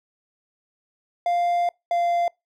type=tone pair in turn; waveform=triangle; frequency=698 / 692.4 Hz; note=F5 / F5; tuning=-1 / -15 cents; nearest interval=unison; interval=14 cents; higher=first; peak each=-17 dBFS; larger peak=neither; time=1.26-1.69 / 1.91-2.28 s; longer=first; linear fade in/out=2 ms; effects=noise-tail reverb RT60 0.2 s tail -26 dB re dry